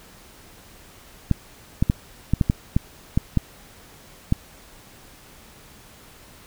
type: clicks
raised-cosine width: 5 ms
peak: -5 dBFS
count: 10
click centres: 1.313 / 1.825 / 1.899 / 2.336 / 2.412 / 2.499 / 2.765 / 3.175 / 3.373 / 4.324 s
effects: pink hiss -48 dBFS RMS until 6.46 s